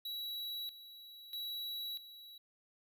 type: tone with tremolo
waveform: square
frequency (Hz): 3907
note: B7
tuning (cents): -19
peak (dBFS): -40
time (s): 0.05-2.38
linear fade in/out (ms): 5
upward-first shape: square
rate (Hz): 0.78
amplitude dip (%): 75
effects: none